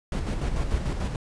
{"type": "noise with tremolo", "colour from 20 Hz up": "brown", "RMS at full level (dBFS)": -25, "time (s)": [0.12, 1.16], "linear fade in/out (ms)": 2, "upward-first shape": "square", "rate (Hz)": 6.8, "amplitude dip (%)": 45, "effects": ["resampled to 22050 Hz"]}